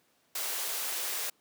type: high-pass noise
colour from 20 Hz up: white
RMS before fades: -34 dBFS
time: 0.35-1.3 s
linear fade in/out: 5 ms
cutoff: 370 Hz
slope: 24 dB/octave
effects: pink hiss -69 dBFS RMS until 1.4 s + high-pass 200 Hz 12 dB/octave